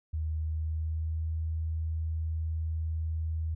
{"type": "tone with pitch glide", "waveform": "sine", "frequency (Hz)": [78.5, 80.1], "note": ["D#2", "E2"], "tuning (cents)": [16, -49], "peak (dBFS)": -29, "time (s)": [0.13, 3.55], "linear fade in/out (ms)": 10, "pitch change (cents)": 35, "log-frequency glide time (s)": [0.43, 1.27], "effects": []}